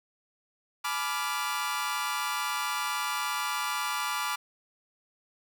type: chord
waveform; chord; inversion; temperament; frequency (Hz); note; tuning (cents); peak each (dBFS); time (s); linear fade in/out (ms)
sawtooth; G# diminished seventh; none; equal with one note detuned; 851.5 / 987.8 / 1174.7 / 1396.9; G#5 / B5 / D6 / F6; +43 / 0 / 0 / 0; -34 / -31 / -29 / -32; 0.84-4.36; 10
effects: none